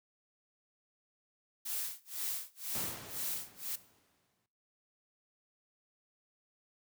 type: noise with tremolo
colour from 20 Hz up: blue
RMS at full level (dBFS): -36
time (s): 1.65-3.76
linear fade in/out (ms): 10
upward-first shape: sine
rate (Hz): 2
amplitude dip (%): 100
type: noise with exponential decay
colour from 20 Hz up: pink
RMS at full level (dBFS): -41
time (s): 2.75-4.46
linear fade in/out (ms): 2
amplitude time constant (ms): 370
effects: noise-tail reverb RT60 0.5 s tail -17 dB re dry + high-pass 100 Hz 12 dB/octave